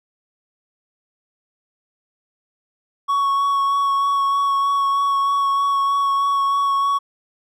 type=tone with vibrato; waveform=triangle; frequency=1113 Hz; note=C#6; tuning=7 cents sharp; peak=-14 dBFS; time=3.08-6.99 s; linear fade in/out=20 ms; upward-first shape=sine; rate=3.2 Hz; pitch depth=12 cents each way; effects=none